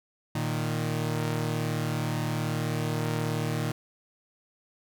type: tone pair together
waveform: sawtooth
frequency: 115.74 / 154.5 Hz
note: A#2 / D#3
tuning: -12 / -12 cents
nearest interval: perfect fourth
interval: 500 cents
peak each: -26 dBFS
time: 0.35-3.72 s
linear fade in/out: 5 ms
effects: none